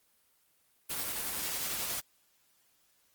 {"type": "noise with tremolo", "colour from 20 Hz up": "white", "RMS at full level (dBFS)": -34, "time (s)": [0.89, 2.01], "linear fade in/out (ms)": 20, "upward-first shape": "triangle", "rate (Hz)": 11, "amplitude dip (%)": 30, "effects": ["white hiss -70 dBFS RMS until 3.14 s", "Opus 24 kbps"]}